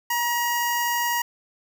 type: tone with notch filter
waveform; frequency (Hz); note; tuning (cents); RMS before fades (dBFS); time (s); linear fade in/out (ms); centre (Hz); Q
10% pulse; 952; A#5; +36; -24; 0.1-1.22; 5; 3900; 0.6
effects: none